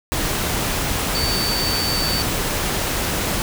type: tone in noise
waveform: sine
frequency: 4559 Hz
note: C#8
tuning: 48 cents sharp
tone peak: -22 dBFS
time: 1.15-2.22 s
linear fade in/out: 0 ms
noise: pink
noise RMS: -22 dBFS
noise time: 0.12-3.42 s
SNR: -3 dB
effects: none